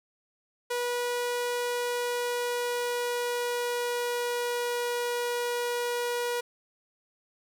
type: tone with pitch glide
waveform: sawtooth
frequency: 485.9 to 482.5 Hz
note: B4 to B4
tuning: -28 to -40 cents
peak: -24 dBFS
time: 0.7-6.41 s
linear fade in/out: 10 ms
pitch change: -12 cents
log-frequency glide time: 1.56-4.93 s
effects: none